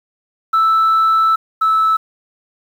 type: tone pair in turn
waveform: sine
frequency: 1318.5 / 1308.6 Hz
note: E6 / E6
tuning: 0 / -13 cents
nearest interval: unison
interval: 13 cents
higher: first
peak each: -8 / -9 dBFS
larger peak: first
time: 0.53-1.36 / 1.61-1.97 s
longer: first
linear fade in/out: 10 ms
effects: tanh soft clip ceiling -8 dBFS + 7-bit